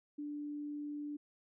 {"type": "tone", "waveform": "sine", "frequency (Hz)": 293.7, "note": "D4", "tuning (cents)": 0, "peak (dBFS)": -39, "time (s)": [0.18, 1.17], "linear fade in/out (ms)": 10, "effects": []}